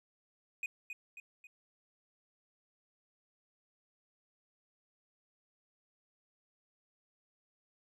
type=tone with echo; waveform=triangle; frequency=2489 Hz; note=D#7; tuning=in tune; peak=-33 dBFS; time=0.63-0.66 s; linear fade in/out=2 ms; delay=270 ms; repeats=3; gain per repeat=-6 dB; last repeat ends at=1.47 s; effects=none